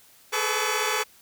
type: tone cluster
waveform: 10% pulse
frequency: 422.8 / 438.8 / 502 / 1141 Hz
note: G#4 / A4 / B4 / C#6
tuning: +31 / -5 / +28 / +50 cents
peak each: -21 dBFS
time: 0.32-1.04 s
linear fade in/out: 20 ms
effects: white hiss -55 dBFS RMS until 1.21 s